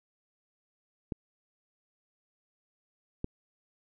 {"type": "clicks", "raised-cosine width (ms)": 3, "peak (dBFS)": [-20, -19], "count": 2, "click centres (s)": [1.122, 3.244], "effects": []}